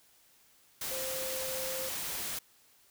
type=tone in noise; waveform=sine; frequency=523.3 Hz; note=C5; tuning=in tune; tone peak=-38 dBFS; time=0.91-1.89 s; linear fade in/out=5 ms; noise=white; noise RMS=-37 dBFS; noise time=0.81-2.39 s; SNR=-4 dB; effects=white hiss -64 dBFS RMS until 2.9 s